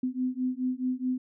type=beating tone pair; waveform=sine; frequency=252.3 / 257 Hz; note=B3 / C4; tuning=+37 / -31 cents; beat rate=4.7 Hz; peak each=-30 dBFS; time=0.03-1.18 s; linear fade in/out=5 ms; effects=none